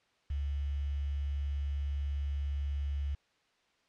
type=tone with quantisation; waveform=sine; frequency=70.8 Hz; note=C#2; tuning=37 cents sharp; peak=-31 dBFS; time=0.3-3.15 s; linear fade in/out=5 ms; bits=9; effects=white hiss -71 dBFS RMS until 3.88 s + low-pass 4000 Hz 12 dB/octave